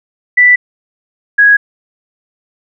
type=tone pair in turn; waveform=sine; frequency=1975.5 / 1659.1 Hz; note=B6 / G#6; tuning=0 / -2 cents; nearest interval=minor third; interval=302 cents; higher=first; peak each=-3 dBFS; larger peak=neither; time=0.37-0.56 / 1.38-1.57 s; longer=neither; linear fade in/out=10 ms; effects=none